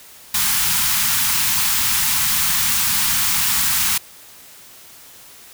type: band-stop noise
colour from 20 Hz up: white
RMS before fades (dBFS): -18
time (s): 0.34-3.98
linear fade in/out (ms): 5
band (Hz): 240 to 840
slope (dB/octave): 48
effects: white hiss -43 dBFS RMS until 5.53 s